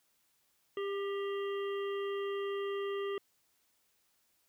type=harmonic tone with a mistuned harmonic; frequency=398.6 Hz; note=G4; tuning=29 cents sharp; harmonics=1 / 3 / 5 / 7 / 8; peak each=-34 / -44 / -48 / -51 / -52 dBFS; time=0.77-3.18 s; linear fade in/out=2 ms; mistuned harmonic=5; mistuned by=-36 cents; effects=white hiss -74 dBFS RMS until 4.48 s